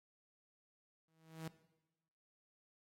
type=tone with exponential growth; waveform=sawtooth; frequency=160.9 Hz; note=E3; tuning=42 cents flat; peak=-37 dBFS; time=1.08-1.48 s; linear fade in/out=2 ms; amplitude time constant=85 ms; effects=noise-tail reverb RT60 1.0 s tail -17 dB re dry + AAC 48 kbps